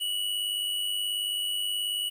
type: tone with amplitude modulation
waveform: square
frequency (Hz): 2936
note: F#7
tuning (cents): -14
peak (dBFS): -26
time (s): 0-2.1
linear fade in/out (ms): 20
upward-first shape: sine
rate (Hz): 98.6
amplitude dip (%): 50
effects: 10-bit